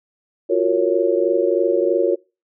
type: chord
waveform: sine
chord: Gb major seventh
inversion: third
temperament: just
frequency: 346.9 / 370 / 462.5 / 555 Hz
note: F4 / Gb4 / Bb4 / Db5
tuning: -12 / 0 / -14 / +2 cents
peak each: -20 dBFS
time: 0.49-2.16 s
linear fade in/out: 20 ms
effects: noise-tail reverb RT60 0.3 s tail -24 dB re dry